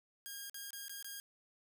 5% pulse tone with dropouts, 1623 Hz, G#6, 40 cents flat, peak -33 dBFS, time 0.26-1.2 s, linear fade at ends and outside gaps 0 ms, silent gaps 0.497-0.544 / 0.706-0.731 / 0.882-0.895 / 1.026-1.045 s, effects none

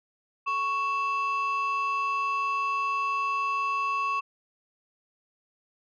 sine tone pair together, 1108.7 / 2647 Hz, C#6 / E7, 0 / +7 cents, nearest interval octave + minor third, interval 1507 cents, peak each -24 / -30 dBFS, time 0.46-4.21 s, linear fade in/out 20 ms, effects tanh soft clip ceiling -22 dBFS

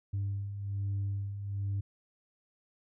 sine beating tone pair, 98.5 / 99.7 Hz, G2 / G2, +9 / +30 cents, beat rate 1.2 Hz, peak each -38 / -31 dBFS, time 0.13-1.81 s, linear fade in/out 10 ms, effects tanh soft clip ceiling -28 dBFS

